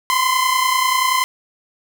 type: tone pair together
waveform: sawtooth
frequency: 1016.1 / 1046.5 Hz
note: B5 / C6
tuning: +49 / 0 cents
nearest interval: minor second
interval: 51 cents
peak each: -14 dBFS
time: 0.1-1.24 s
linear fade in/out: 0 ms
effects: none